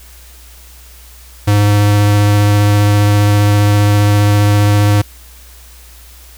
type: tone with vibrato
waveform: square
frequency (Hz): 103.1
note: G#2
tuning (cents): -12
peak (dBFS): -8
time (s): 1.47-5.02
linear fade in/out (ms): 10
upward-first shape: triangle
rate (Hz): 15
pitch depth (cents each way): 11
effects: added 60 Hz sine -37 dBFS peak until 6.37 s + white hiss -41 dBFS RMS until 6.37 s